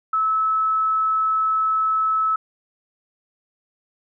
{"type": "tone", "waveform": "sine", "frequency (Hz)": 1300, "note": "E6", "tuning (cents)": -24, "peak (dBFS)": -17, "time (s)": [0.13, 2.36], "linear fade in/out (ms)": 5, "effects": []}